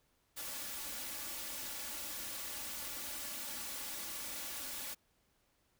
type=noise with comb filter; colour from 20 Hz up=white; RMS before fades=-43 dBFS; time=0.36-4.95 s; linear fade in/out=20 ms; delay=3.5 ms; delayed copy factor=+0.7; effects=pink hiss -75 dBFS RMS until 5.79 s